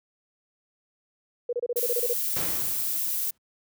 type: tone bursts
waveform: sine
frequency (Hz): 482.8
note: B4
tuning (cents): -39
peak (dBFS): -24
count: 10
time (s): 1.49-2.132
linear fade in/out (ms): 5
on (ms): 39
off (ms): 28
type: noise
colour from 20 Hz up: violet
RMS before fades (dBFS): -28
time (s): 1.76-3.31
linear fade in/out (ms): 10
type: noise with exponential decay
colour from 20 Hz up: pink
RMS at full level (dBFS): -31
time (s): 2.36-3.38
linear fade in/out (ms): 5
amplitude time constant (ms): 220
effects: high-pass 80 Hz 12 dB/octave